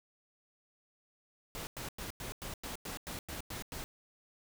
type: noise bursts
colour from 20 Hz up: pink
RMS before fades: -42 dBFS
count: 11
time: 1.55-3.84 s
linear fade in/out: 0 ms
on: 120 ms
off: 97 ms
effects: none